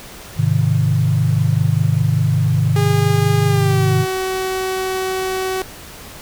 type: chord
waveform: sine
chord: Ab major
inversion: none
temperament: equal with one note detuned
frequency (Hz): 105.34 / 130.81 / 155.56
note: Ab2 / C3 / Eb3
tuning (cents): +25 / 0 / 0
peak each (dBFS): -17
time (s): 0.36-4.06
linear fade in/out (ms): 50
type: tone with pitch glide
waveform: sawtooth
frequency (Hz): 408.2 to 376.5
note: G#4 to F#4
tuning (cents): -30 to +30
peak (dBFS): -15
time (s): 2.76-5.62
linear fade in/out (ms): 2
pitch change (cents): -140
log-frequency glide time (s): 3.46-3.93
effects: pink hiss -36 dBFS RMS until 6.21 s